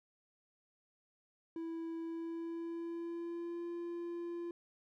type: tone with pitch glide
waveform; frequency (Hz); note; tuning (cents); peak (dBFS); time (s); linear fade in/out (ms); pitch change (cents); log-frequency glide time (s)
triangle; 329.6 to 343.4; E4 to F4; 0 to -29; -37; 1.56-4.51; 2; +71; 2-3.67
effects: none